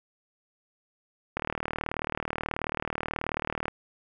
click train, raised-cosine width 0.5 ms, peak -14 dBFS, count 90, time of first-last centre 1.37-3.682 s, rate 38.5 Hz, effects none

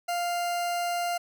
40% pulse tone, 698.5 Hz, F5, in tune, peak -26 dBFS, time 0.08-1.18 s, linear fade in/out 10 ms, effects none

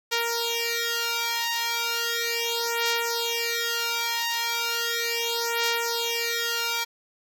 5% pulse beating tone pair, 466.2 / 466.56 Hz, A#4 / A#4, 0 / +1 cents, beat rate 0.36 Hz, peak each -16 dBFS, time 0.11-6.85 s, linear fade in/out 20 ms, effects none

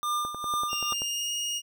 square tone with tremolo, 1200 Hz, D6, 37 cents sharp, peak -26 dBFS, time 0.03-0.93 s, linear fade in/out 0 ms, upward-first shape sine, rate 2.3 Hz, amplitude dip 70%
click train, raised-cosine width 1 ms, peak -24 dBFS, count 9, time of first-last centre 0.25-1.019 s, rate 10.4 Hz
25% pulse tone with pitch glide, 2795 to 2859 Hz, F7 to F7, +1 to +40 cents, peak -25 dBFS, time 0.68-1.62 s, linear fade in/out 50 ms, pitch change +39 cents, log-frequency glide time 0.82-1.32 s
effects none

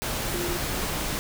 sine tone in noise, 349.2 Hz, F4, in tune, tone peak -30 dBFS, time 0.34-0.57 s, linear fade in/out 0 ms, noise pink, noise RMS -29 dBFS, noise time 0.02-1.19 s, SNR -4 dB, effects none

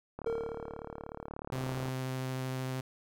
click train, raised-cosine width 1 ms, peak -26 dBFS, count 63, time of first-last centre 0.19-1.884 s, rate 36.6 Hz
triangle tone with exponential decay, 458.3 Hz, A#4, 29 cents flat, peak -27 dBFS, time 0.26-1.28 s, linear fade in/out 5 ms, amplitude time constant 220 ms
sawtooth tone with vibrato, 130 Hz, C3, 11 cents flat, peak -30 dBFS, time 1.52-2.81 s, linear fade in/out 5 ms, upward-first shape sine, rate 13 Hz, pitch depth 8 cents each way
effects none

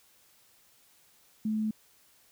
sine tone, 216.5 Hz, A3, 28 cents flat, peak -27 dBFS, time 1.45-1.71 s, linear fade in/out 5 ms, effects white hiss -63 dBFS RMS until 2.31 s

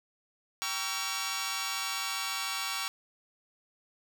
10% pulse chord, G diminished seventh, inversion none, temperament just, 784 / 940.8 / 1128.9 / 1354.7 Hz, G5 / Bb5 / Db6 / Fb6, 0 / +16 / +31 / +47 cents, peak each -32 / -32 / -27 / -29 dBFS, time 0.62-2.88 s, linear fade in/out 0 ms, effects none

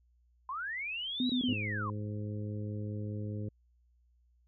sine linear two-way sweep, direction up then down, 987.8 to 3951 to 987.8 Hz, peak -35 dBFS, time 0.49-1.9 s, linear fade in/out 2 ms, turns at 1.29 s
sine tone bursts, 250 Hz, B3, 21 cents sharp, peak -28 dBFS, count 3, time 1.2-1.531 s, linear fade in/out 2 ms, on 95 ms, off 23 ms
harmonic tone, 104.9 Hz, G#2, 18 cents sharp, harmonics 1 / 2 / 3 / 4 / 5, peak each -36 / -42 / -46 / -48 / -50 dBFS, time 1.48-3.49 s, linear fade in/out 5 ms
effects added 60 Hz sine -65 dBFS peak until 4.47 s

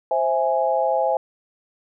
sine chord, C augmented, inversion none, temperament equal with one note detuned, 526 / 659.3 / 830.6 Hz, C5 / E5 / G#5, +9 / 0 / 0 cents, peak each -22 dBFS, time 0.11-1.17 s, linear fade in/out 2 ms, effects none

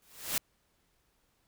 white noise with exponential growth, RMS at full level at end -28 dBFS, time 0.02-0.38 s, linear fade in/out 2 ms, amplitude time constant 77 ms, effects pink hiss -73 dBFS RMS until 1.47 s

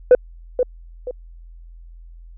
sine tone with echo, 499.5 Hz, B4, 20 cents sharp, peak -3 dBFS, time 0.11-0.15 s, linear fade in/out 2 ms, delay 480 ms, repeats 2, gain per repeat -10 dB, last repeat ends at 1.11 s, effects tanh soft clip ceiling -4 dBFS + added 42 Hz sine -38 dBFS peak until 2.37 s

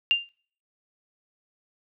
sine tone with exponential decay, 2794 Hz, F7, in tune, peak -14 dBFS, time 0.11-0.29 s, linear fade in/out 0 ms, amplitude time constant 38 ms, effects noise-tail reverb RT60 0.5 s tail -24 dB re dry

